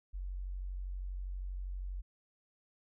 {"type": "tone", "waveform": "sine", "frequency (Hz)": 46.25, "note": "F#1", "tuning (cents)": 0, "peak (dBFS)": -37, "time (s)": [0.13, 2.02], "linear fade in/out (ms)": 20, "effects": []}